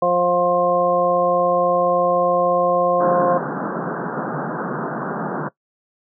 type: harmonic tone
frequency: 176.6 Hz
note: F3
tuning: 20 cents sharp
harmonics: 1 / 2 / 3 / 4 / 6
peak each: -28 / -27 / -17 / -21 / -21 dBFS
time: 0.02-3.38 s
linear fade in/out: 5 ms
type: band-pass noise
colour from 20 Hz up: pink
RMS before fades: -25 dBFS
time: 3-5.49 s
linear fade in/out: 10 ms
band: 140 to 1600 Hz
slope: 96 dB/octave
effects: noise-tail reverb RT60 0.1 s tail -19 dB re dry